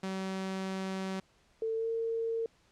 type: tone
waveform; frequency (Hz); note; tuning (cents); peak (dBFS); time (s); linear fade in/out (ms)
sawtooth; 190.5; G3; -49; -30; 0.03-1.2; 5
type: tone with pitch glide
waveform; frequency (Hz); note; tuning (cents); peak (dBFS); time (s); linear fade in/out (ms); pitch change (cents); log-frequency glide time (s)
sine; 447.3 to 455.1; A4 to A#4; +28 to -42; -30; 1.62-2.46; 2; +30; 1.76-1.88
effects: pink hiss -67 dBFS RMS until 2.71 s + low-pass 7000 Hz 12 dB/octave